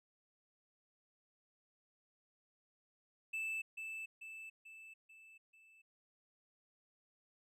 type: tone with echo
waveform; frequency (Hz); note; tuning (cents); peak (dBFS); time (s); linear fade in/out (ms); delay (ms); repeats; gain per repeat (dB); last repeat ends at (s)
triangle; 2637; E7; 0; -36; 3.33-3.62; 10; 440; 5; -5; 5.82
effects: none